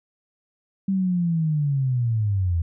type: linear sweep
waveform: sine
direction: down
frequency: 196 to 81 Hz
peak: -19 dBFS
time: 0.88-2.62 s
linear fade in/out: 5 ms
effects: none